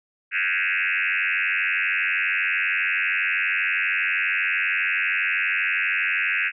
sine tone with frequency modulation, 2093 Hz, C7, in tune, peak -20 dBFS, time 0.31-6.52 s, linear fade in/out 50 ms, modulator 92.5 Hz, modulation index 6.5, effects none

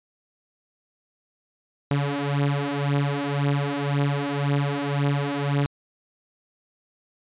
sawtooth beating tone pair, 141.2 / 143.1 Hz, C#3 / D3, +32 / -45 cents, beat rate 1.9 Hz, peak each -21 dBFS, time 1.91-5.66 s, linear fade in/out 0 ms, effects resampled to 8000 Hz

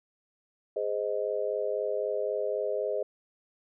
sine chord, Ab major, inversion none, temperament just, 415.3 / 519.1 / 623 Hz, Ab4 / C5 / Eb5, 0 / -14 / +2 cents, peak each -32 dBFS, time 0.76-3.03 s, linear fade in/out 5 ms, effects none

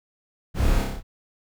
brown noise with echo, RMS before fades -21 dBFS, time 0.54-0.85 s, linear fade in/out 50 ms, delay 30 ms, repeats 6, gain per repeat -2 dB, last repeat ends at 1.03 s, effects none

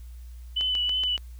sine tone with vibrato, 2990 Hz, F#7, 17 cents sharp, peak -23 dBFS, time 0.56-1.17 s, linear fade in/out 10 ms, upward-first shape sine, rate 2.9 Hz, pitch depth 23 cents each way
click train, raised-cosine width 0.2 ms, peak -20 dBFS, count 5, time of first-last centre 0.61-1.178 s, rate 7.04 Hz
effects added 60 Hz sine -39 dBFS peak until 1.39 s + white hiss -61 dBFS RMS until 1.39 s

